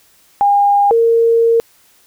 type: tone pair in turn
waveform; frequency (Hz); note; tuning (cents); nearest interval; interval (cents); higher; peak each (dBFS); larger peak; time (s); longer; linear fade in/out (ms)
sine; 810 / 460.4; G#5 / A#4; -43 / -22; minor seventh; 979; first; -8; neither; 0.41-0.91 / 0.91-1.6; second; 0
effects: white hiss -51 dBFS RMS until 2.06 s